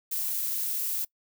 violet noise, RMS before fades -30 dBFS, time 0.11-1.05 s, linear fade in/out 10 ms, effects noise-tail reverb RT60 0.1 s tail -23 dB re dry

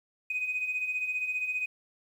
sine beating tone pair, 2489 / 2504 Hz, D#7 / D#7, 0 / +10 cents, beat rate 15 Hz, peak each -36 / -29 dBFS, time 0.3-1.66 s, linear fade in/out 5 ms, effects tanh soft clip ceiling -23 dBFS + 10-bit

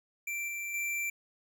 square tone with level steps, 2349 Hz, D7, in tune, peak -34 / -36 / -32 dBFS, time 0.27-1.1 s, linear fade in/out 5 ms, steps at 0.48 / 0.74 s, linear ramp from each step 2 ms, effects none

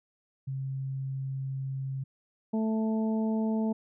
sine tone, 134.3 Hz, C3, 46 cents sharp, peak -31 dBFS, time 0.47-2.04 s, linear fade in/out 10 ms
harmonic tone, 220 Hz, A3, in tune, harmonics 1 / 2 / 3 / 4, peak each -26 / -36 / -39 / -42 dBFS, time 2.53-3.73 s, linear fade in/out 10 ms
effects none

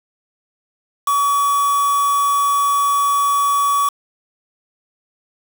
triangle tone with quantisation, 1135 Hz, C#6, 41 cents sharp, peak -12 dBFS, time 1.07-3.89 s, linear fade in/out 5 ms, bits 4, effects none

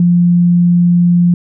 sine tone, 174.61 Hz, F3, in tune, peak -6 dBFS, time 0-1.34 s, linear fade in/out 2 ms, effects none

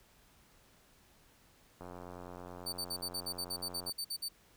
click train, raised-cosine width 1 ms, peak -33 dBFS, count 187, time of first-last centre 1.81-3.895 s, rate 89.2 Hz
sawtooth tone bursts, 4570 Hz, D8, 48 cents flat, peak -33 dBFS, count 14, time 2.66-4.287 s, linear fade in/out 10 ms, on 67 ms, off 53 ms
effects pink hiss -65 dBFS RMS until 4.56 s

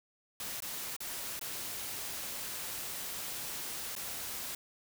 white noise with dropouts, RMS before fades -40 dBFS, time 0.4-4.55 s, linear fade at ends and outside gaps 2 ms, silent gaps 0.604-0.622 / 0.965-1.004 / 1.394-1.412 / 3.953-3.963 s, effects none

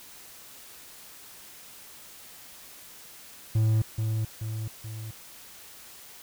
triangle tone with echo, 110 Hz, A2, in tune, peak -18 dBFS, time 3.55-3.82 s, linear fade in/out 5 ms, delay 430 ms, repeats 3, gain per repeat -5 dB, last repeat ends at 5.11 s, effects white hiss -48 dBFS RMS until 6.22 s

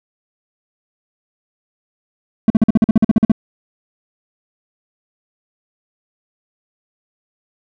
triangle tone bursts, 220 Hz, A3, in tune, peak -4 dBFS, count 13, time 2.48-3.318 s, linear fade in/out 2 ms, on 22 ms, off 46 ms, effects none

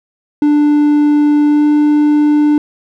triangle tone with pitch glide, 295.2 to 297.3 Hz, D4 to D4, +9 to +21 cents, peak -5 dBFS, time 0.42-2.58 s, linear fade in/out 2 ms, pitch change +12 cents, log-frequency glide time 1.47-1.66 s, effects none

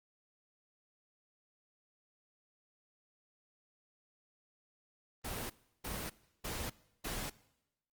pink noise bursts, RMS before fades -40 dBFS, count 4, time 5.24-7.3 s, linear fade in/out 10 ms, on 260 ms, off 340 ms, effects noise-tail reverb RT60 0.9 s tail -21 dB re dry + Opus 24 kbps

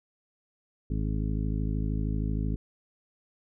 harmonic tone, 53 Hz, G#1, 36 cents sharp, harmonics 1 / 2 / 3 / 4 / 5 / 6 / 8, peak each -29 / -33 / -34 / -37 / -37 / -43 / -46 dBFS, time 0.9-2.56 s, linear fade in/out 5 ms, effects none

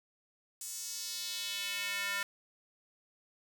square tone with high-pass filter sweep, 200.1 Hz, G3, 36 cents sharp, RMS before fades -38 dBFS, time 0.61-2.23 s, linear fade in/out 2 ms, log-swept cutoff 7700 to 1600 Hz, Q 1.9, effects none

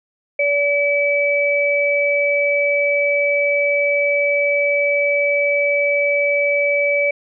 sine tone pair together, 574 / 2296 Hz, D5 / D7, -40 / -40 cents, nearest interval 2 octaves, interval 2400 cents, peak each -17 dBFS, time 0.39-7.11 s, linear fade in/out 5 ms, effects none

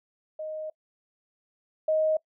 sine tone pair in turn, 622.3 / 626.3 Hz, D#5 / D#5, 0 / +11 cents, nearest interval unison, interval 11 cents, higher second, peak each -32 / -21 dBFS, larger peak second, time 0.39-0.7 / 1.88-2.17 s, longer first, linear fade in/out 5 ms, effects noise-tail reverb RT60 0.1 s tail -23 dB re dry

